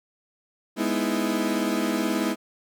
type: chord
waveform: 35% pulse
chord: E major seventh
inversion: first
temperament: equal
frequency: 207.7 / 246.9 / 311.1 / 329.6 Hz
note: G#3 / B3 / D#4 / E4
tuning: 0 / 0 / 0 / 0 cents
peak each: -27 dBFS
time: 0.76-2.36 s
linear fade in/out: 50 ms
effects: none